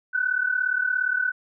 sine tone pair together, 1480 / 1517.2 Hz, F#6 / F#6, 0 / +43 cents, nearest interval unison, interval 43 cents, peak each -24 dBFS, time 0.13-1.32 s, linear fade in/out 20 ms, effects none

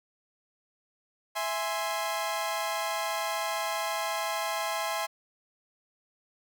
sawtooth chord, E augmented, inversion none, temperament equal, 659.3 / 830.6 / 1046.5 Hz, E5 / G#5 / B#5, 0 / 0 / 0 cents, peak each -30 dBFS, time 1.35-5.07 s, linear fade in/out 20 ms, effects none

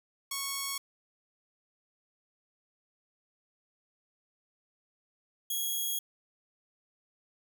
5% pulse tone pair in turn, 1105 / 3311 Hz, C#6 / G#7, -6 / -6 cents, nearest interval octave + perfect fifth, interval 1900 cents, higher second, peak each -21 / -22 dBFS, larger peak first, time 0.31-0.78 / 5.5-5.99 s, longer second, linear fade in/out 5 ms, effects none

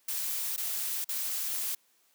blue noise with dropouts, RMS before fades -33 dBFS, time 0.08-1.75 s, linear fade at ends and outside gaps 5 ms, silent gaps 0.564-0.577 / 1.044-1.089 s, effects white hiss -68 dBFS RMS until 2.14 s + high-pass 200 Hz 12 dB/octave

